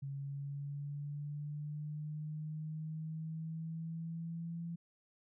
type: linear sweep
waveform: sine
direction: up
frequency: 138.2 to 169.2 Hz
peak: -39 dBFS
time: 0.02-4.76 s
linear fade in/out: 10 ms
effects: none